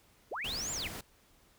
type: linear two-way sweep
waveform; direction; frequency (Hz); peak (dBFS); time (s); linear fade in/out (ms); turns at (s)
sine; up then down; 257.7 to 7459 to 1743; -35; 0.31-0.88; 10; 0.72
type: noise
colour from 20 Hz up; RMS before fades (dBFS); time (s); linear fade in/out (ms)
pink; -43; 0.44-1.01; 5
effects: pink hiss -65 dBFS RMS until 1.58 s